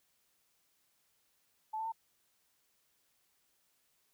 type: tone with pitch steps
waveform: sine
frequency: 871 / 887.8 / 904.8 Hz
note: A5 / A5 / A5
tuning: -18 / +15 / +48 cents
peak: -35 dBFS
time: 1.73-1.922 s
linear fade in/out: 10 ms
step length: 64 ms
effects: white hiss -75 dBFS RMS until 4.13 s